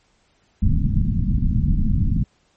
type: low-pass noise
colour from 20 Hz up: pink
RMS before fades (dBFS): -18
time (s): 0.62-2.24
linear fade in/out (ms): 5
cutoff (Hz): 240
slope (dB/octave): 48
effects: pink hiss -62 dBFS RMS until 2.56 s + MP3 32 kbps